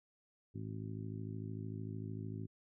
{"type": "harmonic tone", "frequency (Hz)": 53.3, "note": "G#1", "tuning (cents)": 46, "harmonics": [2, 3, 4, 5, 6, 7], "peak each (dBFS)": [-43, -47, -50, -49, -57, -53], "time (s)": [0.54, 2.47], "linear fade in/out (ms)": 20, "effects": []}